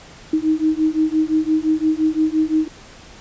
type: beating tone pair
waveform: sine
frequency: 310.8 / 316.6 Hz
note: D#4 / D#4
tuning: -2 / +30 cents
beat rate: 5.8 Hz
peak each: -18 dBFS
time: 0.33-2.68 s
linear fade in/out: 5 ms
effects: pink hiss -42 dBFS RMS until 3.2 s + resampled to 16000 Hz